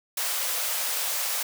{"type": "high-pass noise", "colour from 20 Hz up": "white", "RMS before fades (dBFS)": -28, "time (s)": [0.17, 1.43], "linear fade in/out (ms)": 5, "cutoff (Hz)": 470, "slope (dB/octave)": 96, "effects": []}